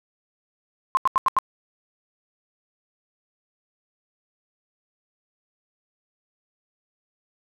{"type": "tone bursts", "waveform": "sine", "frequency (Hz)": 1058, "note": "C6", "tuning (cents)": 19, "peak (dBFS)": -15, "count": 5, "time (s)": [0.95, 1.387], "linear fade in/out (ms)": 0, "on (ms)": 21, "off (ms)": 83, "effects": []}